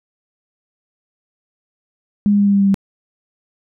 sine tone with pitch steps, 205.1 / 203.6 / 202 / 200.5 / 199.03 / 197.54 / 196.06 Hz, G#3 / G#3 / G#3 / G3 / G3 / G3 / G3, -21 / -34 / -48 / +39 / +27 / +14 / +1 cents, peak -10 dBFS, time 2.26-2.743 s, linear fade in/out 0 ms, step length 69 ms, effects none

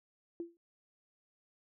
sine tone with exponential decay, 339.6 Hz, F4, 48 cents flat, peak -34 dBFS, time 0.4-0.57 s, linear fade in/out 1 ms, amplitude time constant 36 ms, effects none

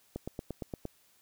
click train, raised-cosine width 2 ms, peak -23 dBFS, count 7, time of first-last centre 0.16-0.854 s, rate 8.65 Hz, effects white hiss -66 dBFS RMS until 1.21 s

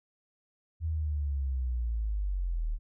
sine linear sweep, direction down, 82.1 to 36.71 Hz, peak -28 dBFS, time 0.8-2.79 s, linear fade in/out 50 ms, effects none

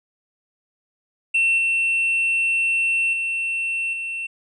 triangle tone with level steps, 2700 Hz, E7, 41 cents sharp, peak -14 / -16 / -20 / -24 dBFS, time 1.34-4.27 s, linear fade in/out 10 ms, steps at 1.58 / 3.13 / 3.93 s, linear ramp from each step 2 ms, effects resampled to 24000 Hz

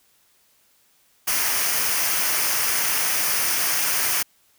white noise with comb filter, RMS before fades -22 dBFS, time 1.27-4.23 s, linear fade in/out 10 ms, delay 0.26 ms, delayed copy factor -0.55, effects white hiss -61 dBFS RMS until 4.58 s

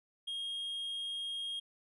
triangle tone, 3249 Hz, G#7, 39 cents flat, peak -35 dBFS, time 0.27-1.6 s, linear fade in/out 10 ms, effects resampled to 24000 Hz

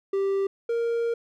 triangle tone pair in turn, 391.9 / 466.1 Hz, G4 / A#4, 0 / 0 cents, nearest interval minor third, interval 300 cents, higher second, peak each -20 / -21 dBFS, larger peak first, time 0.13-0.47 / 0.69-1.14 s, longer second, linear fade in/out 5 ms, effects none

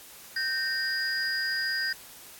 sine tone cluster, 1555 / 1840 / 4885 Hz, G6 / A#6 / D#8, -14 / -23 / -33 cents, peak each -31 dBFS, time 0.36-1.93 s, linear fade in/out 5 ms, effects white hiss -48 dBFS RMS until 2.39 s + AAC 64 kbps

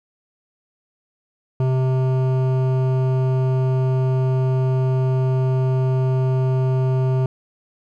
triangle tone with hard clipping, 130 Hz, C3, 11 cents flat, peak -18 dBFS, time 1.6-7.26 s, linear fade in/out 2 ms, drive 17 dB, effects none

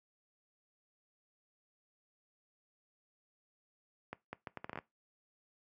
accelerating click train, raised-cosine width 0.5 ms, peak -26 dBFS, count 10, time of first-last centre 4.13-4.788 s, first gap 200 ms, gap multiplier 0.71, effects noise-tail reverb RT60 0.2 s tail -20 dB re dry + high-pass 100 Hz 12 dB/octave

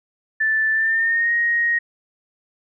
sine tone with pitch glide, 1760 to 1875.5 Hz, A6 to A#6, 0 to +10 cents, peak -16 dBFS, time 0.4-1.79 s, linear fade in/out 10 ms, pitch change +110 cents, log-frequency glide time 0.72-1.33 s, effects none

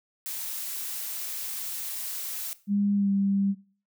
blue noise, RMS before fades -34 dBFS, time 0.26-2.53 s, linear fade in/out 0 ms
sine tone with pitch glide, 202.4 to 197.66 Hz, G#3 to G3, -44 to +15 cents, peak -22 dBFS, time 2.67-3.55 s, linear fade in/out 50 ms, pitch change -41 cents, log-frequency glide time 2.94-3.1 s
effects noise-tail reverb RT60 0.4 s tail -17 dB re dry

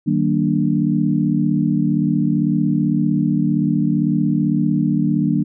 sine chord, Eb major seventh, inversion none, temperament equal with one note detuned, 155.56 / 191.19 / 233.1 / 293.7 Hz, Eb3 / G3 / Bb3 / D4, 0 / -43 / 0 / 0 cents, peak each -20 dBFS, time 0.06-5.44 s, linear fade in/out 20 ms, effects none

